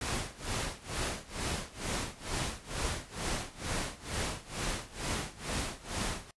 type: noise with tremolo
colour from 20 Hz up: pink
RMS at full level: -33 dBFS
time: 0.01-6.31 s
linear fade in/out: 2 ms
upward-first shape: sine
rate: 2.2 Hz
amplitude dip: 90%
effects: noise-tail reverb RT60 0.1 s tail -23 dB re dry + resampled to 24000 Hz